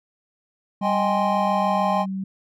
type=tone with pitch glide; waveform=sine; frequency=196.5 to 191.79 Hz; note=G3 to G3; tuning=+4 to -38 cents; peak=-25 dBFS; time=0.81-2.24 s; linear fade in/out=5 ms; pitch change=-42 cents; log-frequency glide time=1.37-2.05 s
type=chord; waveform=triangle; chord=Ab major seventh; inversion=second; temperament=equal; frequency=622.3 / 784 / 830.6 / 1046.5 Hz; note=Eb5 / G5 / Ab5 / C6; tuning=0 / 0 / 0 / 0 cents; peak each=-23 dBFS; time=0.81-2.06 s; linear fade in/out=50 ms
effects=none